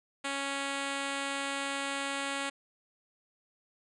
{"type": "tone", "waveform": "5% pulse", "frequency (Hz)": 277.2, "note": "C#4", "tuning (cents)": 0, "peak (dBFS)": -21, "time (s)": [0.24, 2.5], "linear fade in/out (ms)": 10, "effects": ["resampled to 24000 Hz"]}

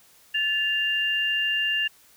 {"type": "tone pair together", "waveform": "sine", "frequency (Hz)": [1740.6, 2794], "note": ["A6", "F7"], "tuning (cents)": [-19, 0], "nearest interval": "minor sixth", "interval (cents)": 819, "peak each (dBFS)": [-27, -23], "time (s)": [0.34, 1.88], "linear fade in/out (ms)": 10, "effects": ["white hiss -56 dBFS RMS until 2.16 s"]}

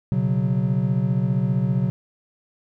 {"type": "chord", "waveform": "triangle", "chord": "B suspended second", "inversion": "none", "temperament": "equal", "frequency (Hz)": [123.47, 138.59, 185], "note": ["B2", "C#3", "F#3"], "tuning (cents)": [0, 0, 0], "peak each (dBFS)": -21, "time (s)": [0.12, 1.9], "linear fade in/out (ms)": 0, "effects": []}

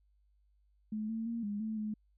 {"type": "tone with pitch steps", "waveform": "sine", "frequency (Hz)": [214.9, 224.2, 231.9, 205.4, 219.1, 213.5], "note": ["A3", "A3", "A#3", "G#3", "A3", "G#3"], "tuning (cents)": [-41, 33, -9, -19, -7, 48], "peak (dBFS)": -34, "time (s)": [0.92, 1.94], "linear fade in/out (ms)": 5, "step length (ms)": 170, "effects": ["added 50 Hz sine -67 dBFS peak until 2.17 s"]}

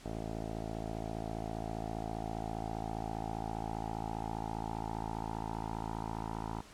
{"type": "tone with low-pass filter sweep", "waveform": "10% pulse", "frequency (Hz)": 55, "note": "A1", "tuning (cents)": 0, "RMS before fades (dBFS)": -39, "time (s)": [0.04, 6.62], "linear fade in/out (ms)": 20, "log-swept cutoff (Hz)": [610, 1000], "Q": 5.2, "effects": ["pink hiss -55 dBFS RMS until 6.73 s", "low-pass 9000 Hz 12 dB/octave"]}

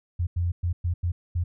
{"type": "tone bursts at uneven times", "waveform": "sine", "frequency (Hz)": 87.1, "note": "F2", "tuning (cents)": -4, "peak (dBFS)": -22, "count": 6, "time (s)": [[0.19, 0.27], [0.36, 0.52], [0.63, 0.73], [0.84, 0.94], [1.03, 1.12], [1.35, 1.44]], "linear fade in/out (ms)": 10, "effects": []}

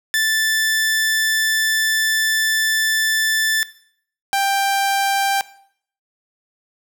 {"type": "tone pair in turn", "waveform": "sawtooth", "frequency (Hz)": [1760, 788.3], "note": ["A6", "G5"], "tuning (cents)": [0, 9], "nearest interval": "octave + major second", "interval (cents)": 1391, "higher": "first", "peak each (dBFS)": -12, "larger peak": "neither", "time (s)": [[0.14, 3.63], [4.33, 5.41]], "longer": "first", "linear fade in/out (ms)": 0, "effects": ["noise-tail reverb RT60 0.6 s tail -18 dB re dry"]}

